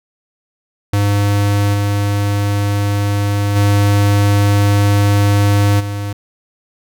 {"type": "tone with level steps", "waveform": "square", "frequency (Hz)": 101.7, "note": "G#2", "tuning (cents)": -36, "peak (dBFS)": [-12, -14, -10, -20], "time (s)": [0.93, 6.13], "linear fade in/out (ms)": 5, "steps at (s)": [1.73, 3.55, 5.79], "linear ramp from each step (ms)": 20, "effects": []}